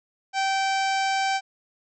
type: harmonic tone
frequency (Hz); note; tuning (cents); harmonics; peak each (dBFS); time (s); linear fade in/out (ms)
776; G5; -18; 1 / 2 / 3 / 4 / 5 / 6 / 7 / 8 / 9 / 10; -23 / -30 / -31 / -36 / -40 / -37 / -38 / -42 / -43 / -45; 0.33-1.41; 50
effects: none